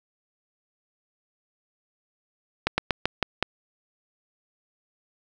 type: slowing click train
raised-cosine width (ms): 0.3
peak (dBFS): -5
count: 6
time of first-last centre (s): 2.67-3.426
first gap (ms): 110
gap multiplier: 1.16
effects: none